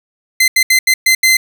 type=tone bursts at uneven times; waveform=sawtooth; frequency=2066 Hz; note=C7; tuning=22 cents flat; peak=-4 dBFS; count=6; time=0.4-0.48 / 0.56-0.63 / 0.7-0.79 / 0.87-0.94 / 1.06-1.15 / 1.23-1.37 s; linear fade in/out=5 ms; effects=none